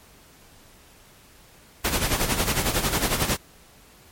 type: noise with tremolo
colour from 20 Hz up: pink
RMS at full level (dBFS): -21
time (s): 1.84-3.37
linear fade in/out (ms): 10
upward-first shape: sine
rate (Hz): 11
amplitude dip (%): 65
effects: pink hiss -52 dBFS RMS until 4.11 s + MP3 64 kbps